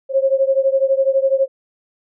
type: beating tone pair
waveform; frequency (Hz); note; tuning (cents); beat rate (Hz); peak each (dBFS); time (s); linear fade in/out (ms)
sine; 534 / 546; C5 / C#5; +35 / -26; 12; -15 / -17; 0.09-1.48; 50
effects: none